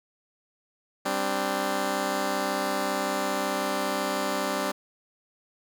10% pulse chord, G suspended fourth, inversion none, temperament just, 196 / 261.3 / 294 Hz, G3 / C4 / D4, 0 / -2 / +2 cents, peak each -23 dBFS, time 1.05-4.72 s, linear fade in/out 10 ms, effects none

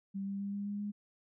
sine tone with pitch steps, 196 / 197.93 / 199.89 / 201.9 / 203.9 / 205.9 Hz, G3 / G3 / G3 / G#3 / G#3 / G#3, 0 / +17 / +34 / -49 / -32 / -15 cents, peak -35 dBFS, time 0.14-0.92 s, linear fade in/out 20 ms, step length 130 ms, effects none

